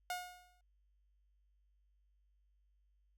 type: tone with exponential decay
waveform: sawtooth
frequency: 720 Hz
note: F#5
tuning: 47 cents flat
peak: -32 dBFS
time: 0.1-0.61 s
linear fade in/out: 2 ms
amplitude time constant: 110 ms
effects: added 50 Hz sine -70 dBFS peak until 3.17 s